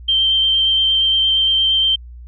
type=tone with vibrato; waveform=sine; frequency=3136 Hz; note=G7; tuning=in tune; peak=-12 dBFS; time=0.08-1.96 s; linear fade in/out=10 ms; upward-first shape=triangle; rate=8.6 Hz; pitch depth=13 cents each way; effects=added 60 Hz sine -33 dBFS peak until 2.27 s